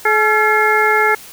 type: harmonic tone with a mistuned harmonic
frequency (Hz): 427.9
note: A4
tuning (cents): -48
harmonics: 1 / 2 / 3 / 4 / 5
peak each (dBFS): -17 / -17 / -17 / -17 / -17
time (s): 0.05-1.15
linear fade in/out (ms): 5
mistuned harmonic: 3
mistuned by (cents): +100
effects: white hiss -37 dBFS RMS until 1.32 s